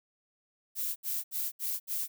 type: noise bursts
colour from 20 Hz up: violet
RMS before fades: -33 dBFS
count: 5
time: 0.75-2.08 s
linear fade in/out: 50 ms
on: 210 ms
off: 70 ms
effects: none